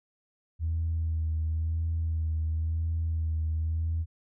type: tone with vibrato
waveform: sine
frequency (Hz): 80.6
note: E2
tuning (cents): -38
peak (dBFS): -25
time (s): 0.59-4.06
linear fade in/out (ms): 50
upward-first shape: sine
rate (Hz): 0.96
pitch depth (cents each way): 28
effects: tanh soft clip ceiling -22 dBFS